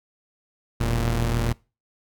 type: tone pair together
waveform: sawtooth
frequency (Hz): 41.23 / 116.54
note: E1 / A#2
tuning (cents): +1 / 0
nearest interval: octave + tritone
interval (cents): 1799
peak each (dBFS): -20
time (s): 0.8-1.53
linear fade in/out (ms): 10
effects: noise-tail reverb RT60 0.3 s tail -23 dB re dry